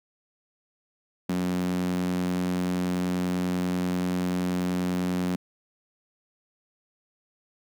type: tone with high-pass filter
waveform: sawtooth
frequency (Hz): 90.3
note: F#2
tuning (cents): -42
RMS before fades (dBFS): -27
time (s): 1.29-5.36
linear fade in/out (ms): 5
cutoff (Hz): 210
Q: 6.1
effects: none